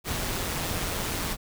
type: noise with amplitude modulation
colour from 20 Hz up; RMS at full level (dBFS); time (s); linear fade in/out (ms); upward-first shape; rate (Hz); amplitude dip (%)
pink; -28; 0.04-1.37; 50; sine; 176; 45
effects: none